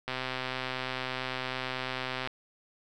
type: click train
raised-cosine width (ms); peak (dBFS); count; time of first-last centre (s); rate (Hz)
0.3; -17; 284; 0.08-2.274; 129
effects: none